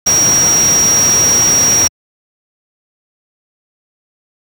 sine tone in noise, 5680 Hz, F8, 28 cents sharp, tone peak -8 dBFS, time 0.06-1.88 s, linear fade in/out 10 ms, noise pink, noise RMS -18 dBFS, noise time 0.06-1.88 s, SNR +7 dB, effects high-pass 100 Hz 12 dB/octave

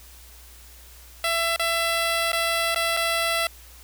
10% pulse tone with dropouts, 669 Hz, E5, 25 cents sharp, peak -13 dBFS, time 1.24-3.47 s, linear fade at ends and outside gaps 2 ms, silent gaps 1.562-1.595 / 2.319-2.33 / 2.747-2.759 / 2.967-2.971 s, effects added 60 Hz sine -47 dBFS peak until 3.83 s + white hiss -49 dBFS RMS until 3.83 s

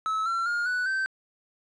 triangle tone with pitch steps, 1298 / 1357 / 1418.8 / 1483.3 / 1550.7 Hz, E6 / E6 / F6 / F#6 / G6, -27 / +50 / +27 / +4 / -19 cents, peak -23 dBFS, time 0.06-1.06 s, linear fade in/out 0 ms, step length 200 ms, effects resampled to 22050 Hz + 10-bit

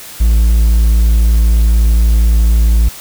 triangle tone, 56 Hz, A1, 31 cents sharp, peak -4 dBFS, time 0.2-2.89 s, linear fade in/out 10 ms, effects white hiss -31 dBFS RMS until 3 s

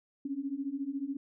sine beating tone pair, 268.1 / 282.1 Hz, C4 / C#4, +42 / +30 cents, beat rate 14 Hz, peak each -37 / -35 dBFS, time 0.25-1.17 s, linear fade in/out 5 ms, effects none

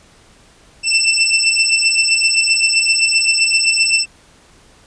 20% pulse beating tone pair, 2669 / 2676.7 Hz, E7 / E7, +21 / +26 cents, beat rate 7.7 Hz, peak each -10 dBFS, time 0.83-4.06 s, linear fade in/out 50 ms, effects pink hiss -48 dBFS RMS until 4.86 s + resampled to 22050 Hz

